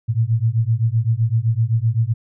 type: beating tone pair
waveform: sine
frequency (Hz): 110 / 117.8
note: A2 / A#2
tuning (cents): 0 / +19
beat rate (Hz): 7.8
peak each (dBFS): -18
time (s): 0.08-2.14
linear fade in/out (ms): 20
effects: none